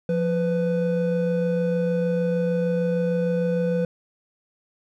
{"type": "tone pair together", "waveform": "triangle", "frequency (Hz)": [174.89, 498.1], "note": ["F3", "B4"], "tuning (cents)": [3, 15], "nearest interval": "octave + tritone", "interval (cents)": 1812, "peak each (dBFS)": -21, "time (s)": [0.09, 3.85], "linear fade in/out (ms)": 2, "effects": []}